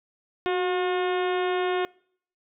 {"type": "harmonic tone with a mistuned harmonic", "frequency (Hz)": 360, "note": "F#4", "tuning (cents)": -47, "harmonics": [1, 2, 3, 4, 5, 6, 7, 8, 9, 10], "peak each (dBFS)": [-24, -30, -34, -36, -38, -40, -41, -42, -43, -44], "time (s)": [0.46, 1.85], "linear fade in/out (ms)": 0, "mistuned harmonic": 1, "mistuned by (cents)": 37, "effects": ["noise-tail reverb RT60 0.6 s tail -25 dB re dry"]}